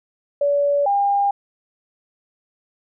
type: tone pair in turn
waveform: sine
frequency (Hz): 572 / 803.8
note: D5 / G5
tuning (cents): -46 / +43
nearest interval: tritone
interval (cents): 589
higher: second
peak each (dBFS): -15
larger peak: neither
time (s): 0.41-0.86 / 0.86-1.31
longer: neither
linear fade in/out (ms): 5
effects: none